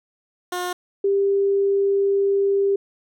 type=tone pair in turn; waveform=15% pulse / sine; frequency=358.4 / 396.5 Hz; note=F4 / G4; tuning=+45 / +20 cents; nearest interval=major second; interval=175 cents; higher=second; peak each=-18 / -16 dBFS; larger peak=second; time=0.52-0.73 / 1.04-2.76 s; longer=second; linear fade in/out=5 ms; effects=none